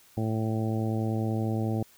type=harmonic tone; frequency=110.6 Hz; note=A2; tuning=9 cents sharp; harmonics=1 / 2 / 3 / 4 / 5 / 6 / 7; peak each=-28 / -31 / -34 / -39 / -40 / -43 / -40 dBFS; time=0.17-1.83 s; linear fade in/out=5 ms; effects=white hiss -58 dBFS RMS until 1.97 s